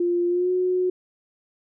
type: tone with pitch glide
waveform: sine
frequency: 349.2 to 365.5 Hz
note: F4 to F#4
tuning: 0 to -21 cents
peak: -19 dBFS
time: 0-0.9 s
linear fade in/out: 5 ms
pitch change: +79 cents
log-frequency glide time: 0.28-0.51 s
effects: none